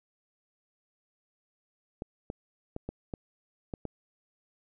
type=clicks; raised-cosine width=2 ms; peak=-22 dBFS; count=7; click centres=2.021 / 2.301 / 2.764 / 2.89 / 3.138 / 3.738 / 3.853 s; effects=none